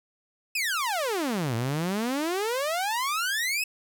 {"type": "exponential two-way sweep", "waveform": "sawtooth", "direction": "down then up", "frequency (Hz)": [2637, 110.8, 2637], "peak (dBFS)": -22, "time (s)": [0.55, 3.64], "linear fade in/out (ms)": 5, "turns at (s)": 1.55, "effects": []}